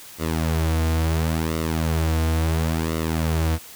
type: tone with flanger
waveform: sawtooth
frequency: 80.5 Hz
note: E2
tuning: 41 cents flat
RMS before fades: -22 dBFS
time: 0.18-3.59 s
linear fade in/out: 50 ms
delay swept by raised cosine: 1.2 to 5.3 ms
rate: 0.72 Hz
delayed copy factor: -0.7
effects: white hiss -42 dBFS RMS until 3.75 s